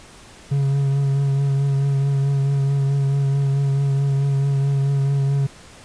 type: tone with vibrato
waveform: triangle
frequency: 138.59 Hz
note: C#3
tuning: in tune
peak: -14 dBFS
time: 0.51-5.47 s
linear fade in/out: 10 ms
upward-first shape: triangle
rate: 4.6 Hz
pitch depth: 26 cents each way
effects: pink hiss -44 dBFS RMS until 5.84 s + resampled to 22050 Hz